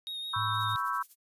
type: tone with vibrato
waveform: triangle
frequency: 3729 Hz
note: A#7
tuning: in tune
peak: -34 dBFS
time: 0.07-0.76 s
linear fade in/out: 0 ms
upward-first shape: triangle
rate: 6.1 Hz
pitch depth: 25 cents each way
type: chord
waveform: sine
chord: C# half-diminished seventh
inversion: third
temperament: equal with one note detuned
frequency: 987.8 / 1108.7 / 1318.5 / 1559.9 Hz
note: B5 / C#6 / E6 / G6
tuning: 0 / 0 / 0 / -9 cents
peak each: -35 / -33 / -33 / -38 dBFS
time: 0.33-1.03 s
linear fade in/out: 10 ms
type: tone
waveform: sine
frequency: 108.5 Hz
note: A2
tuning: 24 cents flat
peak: -35 dBFS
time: 0.36-0.76 s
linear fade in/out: 5 ms
type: noise with tremolo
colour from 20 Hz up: violet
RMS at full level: -48 dBFS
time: 0.52-1.16 s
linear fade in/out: 50 ms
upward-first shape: sine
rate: 12 Hz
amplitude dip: 80%
effects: resampled to 32000 Hz